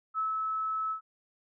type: tone with ADSR envelope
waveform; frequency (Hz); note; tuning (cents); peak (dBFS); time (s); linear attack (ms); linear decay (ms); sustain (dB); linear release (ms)
sine; 1300; E6; -24; -27; 0.14-1.01; 44; 140; -2; 100
effects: none